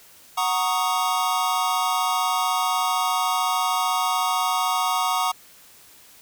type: chord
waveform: square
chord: D# minor seventh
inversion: first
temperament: equal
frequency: 740 / 932.3 / 1108.7 / 1244.5 Hz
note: F#5 / A#5 / C#6 / D#6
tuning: 0 / 0 / 0 / 0 cents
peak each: -27 dBFS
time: 0.37-5.32 s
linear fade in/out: 10 ms
effects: white hiss -50 dBFS RMS until 6.21 s